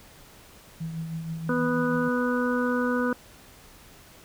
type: tone with tremolo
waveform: sine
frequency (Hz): 162.9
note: E3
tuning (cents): -20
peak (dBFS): -28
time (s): 0.8-2.09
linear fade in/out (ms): 10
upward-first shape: triangle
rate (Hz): 6.3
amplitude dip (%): 50
type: harmonic tone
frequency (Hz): 246.9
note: B3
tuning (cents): 0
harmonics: 1 / 2 / 4 / 5 / 6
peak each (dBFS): -25 / -28 / -35 / -34 / -31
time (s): 1.49-3.13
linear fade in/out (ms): 2
effects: pink hiss -51 dBFS RMS until 4.24 s